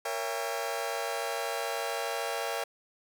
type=chord; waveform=sawtooth; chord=A# diminished seventh; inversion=none; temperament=just; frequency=466.2 / 559.4 / 671.3 / 805.5 Hz; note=A#4 / C#5 / E5 / G5; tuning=0 / +16 / +31 / +47 cents; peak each=-33 dBFS; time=0.05-2.64 s; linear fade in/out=5 ms; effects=none